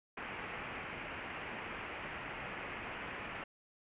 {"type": "low-pass noise", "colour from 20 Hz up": "white", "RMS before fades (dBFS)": -44, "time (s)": [0.17, 3.44], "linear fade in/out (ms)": 5, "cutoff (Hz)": 2700, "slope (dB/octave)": 48, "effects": ["resampled to 8000 Hz"]}